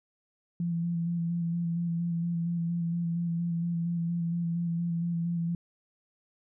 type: tone with vibrato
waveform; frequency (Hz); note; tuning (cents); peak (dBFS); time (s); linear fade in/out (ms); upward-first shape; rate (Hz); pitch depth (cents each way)
sine; 169.8; F3; -48; -27; 0.6-5.55; 2; square; 4.3; 19
effects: none